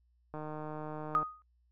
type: click train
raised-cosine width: 1 ms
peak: -28 dBFS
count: 137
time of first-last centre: 0.34-1.229 s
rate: 153 Hz
type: tone with exponential decay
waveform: sine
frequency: 1244.5 Hz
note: D#6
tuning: in tune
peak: -22 dBFS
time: 1.15-1.42 s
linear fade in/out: 0 ms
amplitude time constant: 58 ms
effects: noise-tail reverb RT60 0.1 s tail -26 dB re dry + added 60 Hz sine -67 dBFS peak until 1.71 s